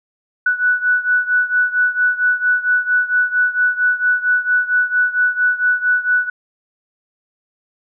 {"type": "beating tone pair", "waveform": "sine", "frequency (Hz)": [1480, 1484.4], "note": ["F#6", "F#6"], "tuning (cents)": [0, 5], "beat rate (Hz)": 4.4, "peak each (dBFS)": [-15, -18], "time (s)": [0.46, 6.3], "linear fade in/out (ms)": 5, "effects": []}